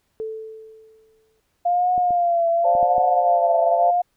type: tone with exponential decay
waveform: sine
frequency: 440 Hz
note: A4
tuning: in tune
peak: -24 dBFS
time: 0.2-1.4 s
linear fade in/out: 0 ms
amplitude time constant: 260 ms
type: tone with vibrato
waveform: sine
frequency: 698.5 Hz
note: F5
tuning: in tune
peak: -16 dBFS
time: 1.65-4.02 s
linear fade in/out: 10 ms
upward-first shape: triangle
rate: 0.9 Hz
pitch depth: 72 cents each way
type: clicks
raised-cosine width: 2 ms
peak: -22 dBFS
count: 5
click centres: 1.979 / 2.107 / 2.752 / 2.829 / 2.981 s
type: chord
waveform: sine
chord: D minor seventh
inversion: third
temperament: equal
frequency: 523.3 / 587.3 / 698.5 / 880 Hz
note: C5 / D5 / F5 / A5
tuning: 0 / 0 / 0 / 0 cents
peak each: -25 / -25 / -26 / -27 dBFS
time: 2.64-3.91 s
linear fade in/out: 10 ms
effects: pink hiss -69 dBFS RMS until 4.16 s